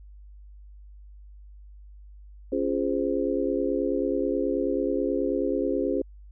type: chord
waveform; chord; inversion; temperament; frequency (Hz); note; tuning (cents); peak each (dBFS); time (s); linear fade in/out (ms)
sine; Db major seventh; none; just; 277.2 / 346.5 / 415.8 / 519.7; Db4 / F4 / Ab4 / C5; 0 / -14 / +2 / -12; -28 / -29 / -29 / -29; 2.52-6.02; 5
effects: added 50 Hz sine -44 dBFS peak until 6.31 s